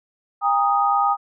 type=chord; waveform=sine; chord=Eb major; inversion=first; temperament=equal with one note detuned; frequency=803.2 / 932.3 / 1244.5 Hz; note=G5 / Bb5 / Eb6; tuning=+42 / 0 / 0 cents; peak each=-19 / -25 / -19 dBFS; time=0.41-1.17 s; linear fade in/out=50 ms; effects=none